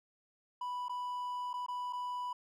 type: tone with dropouts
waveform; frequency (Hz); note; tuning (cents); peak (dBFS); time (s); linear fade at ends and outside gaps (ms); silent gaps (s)
triangle; 987.8; B5; 0; -34; 0.61-2.33; 5; 0.884-0.894 / 1.532-1.538 / 1.664-1.683 / 1.927-1.931
effects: none